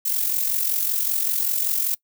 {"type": "noise with amplitude modulation", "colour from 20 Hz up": "violet", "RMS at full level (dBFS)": -20, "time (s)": [0.05, 1.95], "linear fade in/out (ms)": 10, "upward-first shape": "sine", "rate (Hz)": 45.2, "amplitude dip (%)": 60, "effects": ["noise-tail reverb RT60 0.1 s tail -23 dB re dry"]}